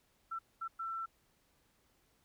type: tone bursts at uneven times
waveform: sine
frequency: 1340 Hz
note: E6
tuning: 28 cents sharp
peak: -37 dBFS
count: 3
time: 0.31-0.39 / 0.61-0.68 / 0.79-1.06 s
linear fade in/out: 10 ms
effects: pink hiss -73 dBFS RMS until 2.24 s